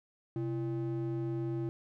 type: ring-modulated tone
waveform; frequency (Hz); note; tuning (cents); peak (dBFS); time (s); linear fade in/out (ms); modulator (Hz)
triangle; 233.1; A#3; 0; -27; 0.36-1.69; 0; 104
effects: none